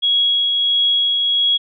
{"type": "tone with tremolo", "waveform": "sine", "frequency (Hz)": 3322, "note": "G#7", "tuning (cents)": 0, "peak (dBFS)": -12, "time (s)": [0.02, 1.58], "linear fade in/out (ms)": 20, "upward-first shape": "triangle", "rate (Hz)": 1.5, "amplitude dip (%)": 30, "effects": []}